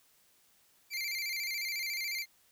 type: tone with vibrato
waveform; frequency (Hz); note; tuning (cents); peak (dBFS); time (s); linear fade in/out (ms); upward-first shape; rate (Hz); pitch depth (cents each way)
25% pulse; 2214; C#7; -3; -30; 0.9-2.26; 50; square; 14; 86
effects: white hiss -67 dBFS RMS until 2.51 s

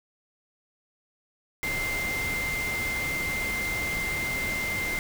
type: tone in noise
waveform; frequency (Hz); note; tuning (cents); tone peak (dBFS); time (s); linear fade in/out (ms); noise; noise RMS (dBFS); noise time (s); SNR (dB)
sine; 2091; C7; -2; -28; 1.63-4.99; 0; pink; -34; 1.63-4.99; +3
effects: none

